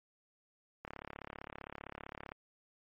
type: click train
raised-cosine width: 0.5 ms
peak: -28 dBFS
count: 53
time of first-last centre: 0.85-2.319 s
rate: 35.4 Hz
effects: MP3 32 kbps